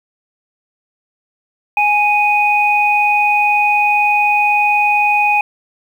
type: tone pair together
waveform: sine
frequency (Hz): 830.6 / 2489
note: G#5 / D#7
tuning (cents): 0 / 0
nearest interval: octave + perfect fifth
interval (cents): 1900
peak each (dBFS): -13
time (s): 1.77-5.41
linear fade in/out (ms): 2
effects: 7-bit